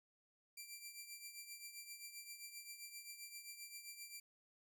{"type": "tone with tremolo", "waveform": "10% pulse", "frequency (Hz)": 2356, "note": "D7", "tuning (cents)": 5, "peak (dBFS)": -39, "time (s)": [0.57, 4.2], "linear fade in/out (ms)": 5, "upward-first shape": "triangle", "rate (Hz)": 7.6, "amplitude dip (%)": 70, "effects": []}